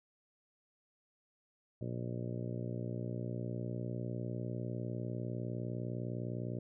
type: harmonic tone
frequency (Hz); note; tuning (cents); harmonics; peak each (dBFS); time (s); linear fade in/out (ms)
59.9; A#1; +48; 2 / 3 / 4 / 5 / 6 / 7 / 8 / 9 / 10; -39 / -44 / -46 / -49 / -47 / -51 / -53 / -52 / -51; 1.81-6.59; 5
effects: none